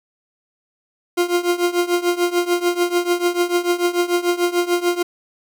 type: tone with tremolo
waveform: 40% pulse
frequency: 350.9 Hz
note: F4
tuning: 8 cents sharp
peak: -12 dBFS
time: 1.17-5.03 s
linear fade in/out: 10 ms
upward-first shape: triangle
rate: 6.8 Hz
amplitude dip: 90%
effects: none